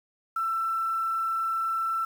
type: tone with quantisation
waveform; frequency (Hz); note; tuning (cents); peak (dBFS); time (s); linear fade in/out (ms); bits
sine; 1336; E6; +23; -25; 0.36-2.05; 5; 8
effects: none